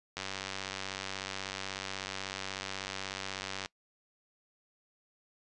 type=click train; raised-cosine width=0.2 ms; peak=-19 dBFS; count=337; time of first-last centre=0.17-3.659 s; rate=96.3 Hz; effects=noise-tail reverb RT60 0.1 s tail -23 dB re dry + resampled to 24000 Hz